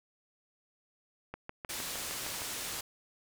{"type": "click train", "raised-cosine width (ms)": 0.5, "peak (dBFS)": -25, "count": 8, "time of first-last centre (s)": [1.34, 2.419], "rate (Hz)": 6.49}
{"type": "low-pass noise", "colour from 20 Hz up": "white", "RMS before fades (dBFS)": -39, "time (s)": [1.69, 2.81], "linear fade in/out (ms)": 5, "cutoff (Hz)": 11000, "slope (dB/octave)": 12}
{"effects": []}